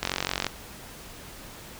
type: click train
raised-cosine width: 0.2 ms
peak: -8 dBFS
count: 21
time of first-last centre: 0.03-0.467 s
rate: 45.8 Hz
effects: pink hiss -44 dBFS RMS until 1.79 s